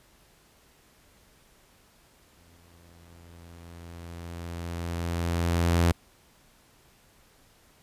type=tone with exponential growth; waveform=sawtooth; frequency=85.2 Hz; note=F2; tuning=42 cents flat; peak=-15 dBFS; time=2.37-5.92 s; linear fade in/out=5 ms; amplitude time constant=770 ms; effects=pink hiss -60 dBFS RMS until 7.82 s + resampled to 32000 Hz